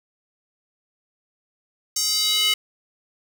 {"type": "tone with high-pass filter sweep", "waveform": "square", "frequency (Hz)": 425, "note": "G#4", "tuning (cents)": 40, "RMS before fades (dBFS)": -21, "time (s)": [1.96, 2.54], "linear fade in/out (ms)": 5, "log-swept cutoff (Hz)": [6100, 2700], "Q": 3.2, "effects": []}